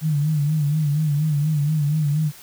sine tone with vibrato, 150 Hz, D3, 37 cents sharp, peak -17 dBFS, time 0.01-2.32 s, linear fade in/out 50 ms, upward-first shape sine, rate 4.2 Hz, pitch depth 84 cents each way, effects white hiss -44 dBFS RMS until 2.42 s

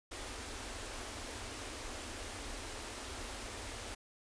pink band-stop noise, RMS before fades -44 dBFS, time 0.11-3.95 s, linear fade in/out 10 ms, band 110 to 220 Hz, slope 96 dB/octave, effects resampled to 22050 Hz

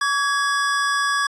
square tone pair together, 1136.1 / 1661.2 Hz, C#6 / G#6, +42 / 0 cents, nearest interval perfect fifth, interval 658 cents, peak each -22 dBFS, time 0.01-1.27 s, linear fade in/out 5 ms, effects resampled to 22050 Hz

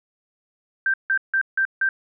sine tone bursts, 1568 Hz, G6, in tune, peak -17 dBFS, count 5, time 0.86-1.89 s, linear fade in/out 2 ms, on 78 ms, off 160 ms, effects none

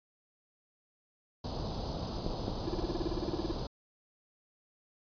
pink band-stop noise, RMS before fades -36 dBFS, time 1.44-3.67 s, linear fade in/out 5 ms, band 960 to 4400 Hz, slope 24 dB/octave
clicks, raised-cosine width 2 ms, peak -20 dBFS, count 2, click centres 2.264 / 2.481 s
triangle tone bursts, 340 Hz, F4, 46 cents flat, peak -28 dBFS, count 16, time 2.67-3.518 s, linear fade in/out 5 ms, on 23 ms, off 32 ms
effects resampled to 11025 Hz

